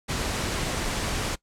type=noise; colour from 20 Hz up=pink; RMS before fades=-28 dBFS; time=0.08-1.36 s; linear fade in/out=20 ms; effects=noise-tail reverb RT60 0.1 s tail -21 dB re dry + low-pass 9000 Hz 12 dB/octave